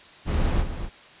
brown noise with echo, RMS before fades -22 dBFS, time 0.25-0.65 s, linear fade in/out 50 ms, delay 250 ms, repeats 1, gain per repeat -9 dB, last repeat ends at 0.9 s, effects white hiss -48 dBFS RMS until 1.2 s + resampled to 8000 Hz

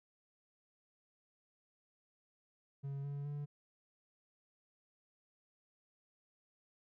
triangle tone with pitch steps, 139 / 142.08 / 145.24 Hz, C#3 / C#3 / D3, +5 / +43 / -19 cents, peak -37 dBFS, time 2.83-3.46 s, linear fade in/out 20 ms, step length 210 ms, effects none

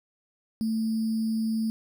sine tone with sample-and-hold, 222.1 Hz, A3, 16 cents sharp, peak -24 dBFS, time 0.61-1.7 s, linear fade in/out 0 ms, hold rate 4900 Hz, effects none

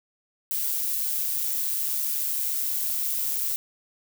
violet noise with amplitude modulation, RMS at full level -25 dBFS, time 0.51-3.56 s, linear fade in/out 0 ms, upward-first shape sine, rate 142 Hz, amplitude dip 45%, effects none

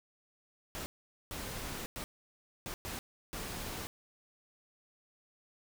pink noise bursts at uneven times, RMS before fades -41 dBFS, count 6, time 0.75-0.86 / 1.31-1.86 / 1.96-2.04 / 2.66-2.74 / 2.85-2.99 / 3.33-3.87 s, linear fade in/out 0 ms, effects none

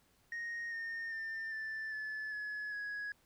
sine tone with pitch steps, 1864.7 / 1830.5 / 1797 / 1764.1 / 1731.8 / 1700.1 / 1669 Hz, A#6 / A#6 / A6 / A6 / A6 / G#6 / G#6, 0 / -32 / +36 / +4 / -28 / +40 / +8 cents, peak -36 dBFS, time 0.32-3.12 s, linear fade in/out 2 ms, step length 400 ms, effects tanh soft clip ceiling -37 dBFS + pink hiss -71 dBFS RMS until 3.25 s

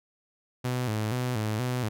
sawtooth tone with vibrato, 116.2 Hz, A#2, 5 cents flat, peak -23 dBFS, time 0.64-1.89 s, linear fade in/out 10 ms, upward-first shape square, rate 2.1 Hz, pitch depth 130 cents each way, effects none

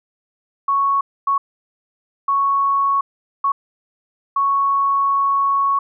sine tone bursts at uneven times, 1108.7 Hz, C#6, in tune, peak -14 dBFS, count 5, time 0.68-1.01 / 1.27-1.38 / 2.28-3.01 / 3.44-3.52 / 4.36-5.79 s, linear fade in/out 5 ms, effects none

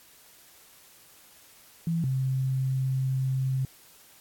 sine tone pair in turn, 166.3 / 131.99 Hz, E3 / C3, +16 / +16 cents, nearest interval major third, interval 400 cents, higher first, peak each -24 / -24 dBFS, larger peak neither, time 1.87-2.04 / 2.04-3.65 s, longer second, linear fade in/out 2 ms, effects white hiss -55 dBFS RMS until 4.2 s + AAC 64 kbps

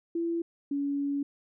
sine tone pair in turn, 336.4 / 282.6 Hz, E4 / C#4, +35 / +34 cents, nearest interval minor third, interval 301 cents, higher first, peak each -27 dBFS, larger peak neither, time 0.15-0.42 / 0.71-1.23 s, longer second, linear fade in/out 5 ms, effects none

